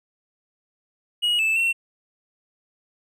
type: tone with pitch steps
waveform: triangle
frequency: 2897 / 2632 / 2714 Hz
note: F#7 / E7 / E7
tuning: -37 / -3 / +50 cents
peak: -17 dBFS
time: 1.22-1.73 s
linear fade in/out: 20 ms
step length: 170 ms
effects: none